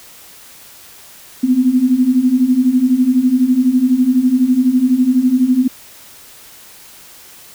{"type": "beating tone pair", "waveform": "sine", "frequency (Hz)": [245.8, 257.8], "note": ["B3", "C4"], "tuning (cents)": [-8, -26], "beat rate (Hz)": 12, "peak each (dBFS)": [-15, -11], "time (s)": [1.43, 5.68], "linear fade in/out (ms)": 10, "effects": ["white hiss -40 dBFS RMS until 7.54 s"]}